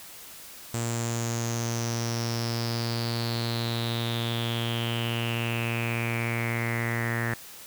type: tone with low-pass filter sweep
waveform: sawtooth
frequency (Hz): 116.54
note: A#2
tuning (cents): 0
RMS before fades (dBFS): -29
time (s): 0.74-7.34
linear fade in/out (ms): 0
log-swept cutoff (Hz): 7700 to 1800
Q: 7.8
effects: white hiss -45 dBFS RMS until 7.66 s